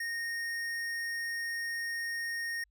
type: tone with tanh clipping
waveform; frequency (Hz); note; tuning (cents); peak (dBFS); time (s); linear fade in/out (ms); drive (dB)
sine; 1852; A#6; -12; -35; 0-2.64; 5; 17
effects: added 50 Hz sine -68 dBFS peak until 2.7 s